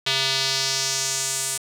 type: tone with band-pass filter sweep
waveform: square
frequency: 134.2 Hz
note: C3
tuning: 44 cents sharp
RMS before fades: -24 dBFS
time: 0.06-1.58 s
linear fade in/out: 10 ms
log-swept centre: 3600 to 8700 Hz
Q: 2.3
effects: 8-bit